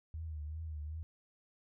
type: tone with vibrato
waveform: sine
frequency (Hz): 77.78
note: D#2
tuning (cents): 0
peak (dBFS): -39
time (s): 0.14-1.03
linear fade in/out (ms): 0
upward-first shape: triangle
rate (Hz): 2.6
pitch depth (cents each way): 88
effects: none